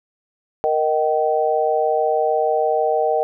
sine chord, Eb major, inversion second, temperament equal with one note detuned, 466.2 / 622.3 / 768.7 Hz, Bb4 / Eb5 / G5, 0 / 0 / -34 cents, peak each -20 dBFS, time 0.64-3.23 s, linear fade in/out 0 ms, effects none

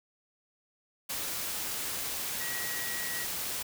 sine tone in noise, 1914 Hz, A#6, 45 cents sharp, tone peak -38 dBFS, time 2.4-3.25 s, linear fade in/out 10 ms, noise white, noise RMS -35 dBFS, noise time 1.09-3.63 s, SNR -6 dB, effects none

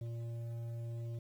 sine tone with frequency modulation, 116.54 Hz, A#2, in tune, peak -37 dBFS, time 0.01-1.19 s, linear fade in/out 5 ms, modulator 467 Hz, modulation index 0.28, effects tanh soft clip ceiling -36 dBFS + 11-bit

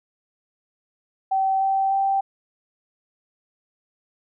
sine tone with pitch steps, 770 / 775.8 / 781.7 Hz, G5 / G5 / G5, -31 / -18 / -5 cents, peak -18 dBFS, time 1.31-2.21 s, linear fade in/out 10 ms, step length 300 ms, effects none

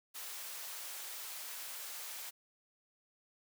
white high-pass noise, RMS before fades -45 dBFS, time 0.14-2.31 s, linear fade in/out 20 ms, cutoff 600 Hz, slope 12 dB/octave, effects none

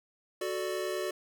square chord, D major, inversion first, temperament equal, 370 / 440 / 587.3 Hz, F#4 / A4 / D5, 0 / 0 / 0 cents, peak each -35 / -39 / -37 dBFS, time 0.41-1.11 s, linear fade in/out 5 ms, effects none

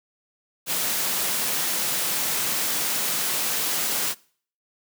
white high-pass noise, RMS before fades -25 dBFS, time 0.66-4.15 s, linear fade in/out 50 ms, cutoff 120 Hz, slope 96 dB/octave, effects noise-tail reverb RT60 0.5 s tail -23 dB re dry

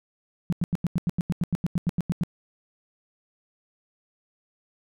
sine tone bursts, 172.9 Hz, F3, 17 cents flat, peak -20 dBFS, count 16, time 0.5-2.235 s, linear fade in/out 0 ms, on 25 ms, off 89 ms, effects none

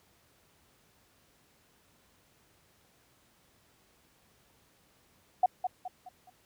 sine tone with echo, 736 Hz, F#5, 9 cents flat, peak -19 dBFS, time 5.43-5.46 s, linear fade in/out 5 ms, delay 210 ms, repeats 4, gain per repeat -8 dB, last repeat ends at 6.3 s, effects pink hiss -66 dBFS RMS until 6.45 s + high-pass 60 Hz 12 dB/octave

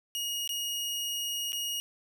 sawtooth tone with dropouts, 2875 Hz, F7, 50 cents sharp, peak -28 dBFS, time 0.15-1.8 s, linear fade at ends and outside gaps 0 ms, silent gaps 0.476-0.492 / 1.521-1.53 s, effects none

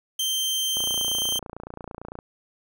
sawtooth tone, 3136 Hz, G7, in tune, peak -20 dBFS, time 0.19-1.39 s, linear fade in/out 5 ms
click train, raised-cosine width 1 ms, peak -22 dBFS, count 42, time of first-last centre 0.77-2.189 s, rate 28.9 Hz
effects none

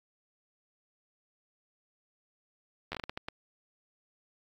slowing click train, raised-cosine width 0.3 ms, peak -20 dBFS, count 9, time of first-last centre 2.92-3.285 s, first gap 11 ms, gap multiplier 1.39, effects AAC 48 kbps

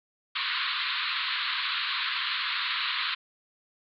white band-pass noise, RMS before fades -30 dBFS, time 0.35-3.15 s, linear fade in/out 10 ms, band 1000 to 4300 Hz, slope 96 dB/octave, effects none

